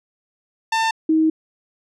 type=tone pair in turn; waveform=sawtooth / sine; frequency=896 / 316.8 Hz; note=A5 / D#4; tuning=+31 / +31 cents; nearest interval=octave + tritone; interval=1800 cents; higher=first; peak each=-13 dBFS; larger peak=neither; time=0.72-0.91 / 1.09-1.3 s; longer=second; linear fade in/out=5 ms; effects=low-pass 6000 Hz 12 dB/octave